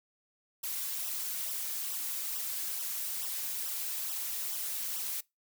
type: noise with flanger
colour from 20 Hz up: blue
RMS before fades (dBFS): -36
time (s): 0.63-5.21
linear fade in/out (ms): 10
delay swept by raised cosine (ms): 0.44 to 6.34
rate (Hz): 2.3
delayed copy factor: -0.85
effects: noise-tail reverb RT60 0.2 s tail -23 dB re dry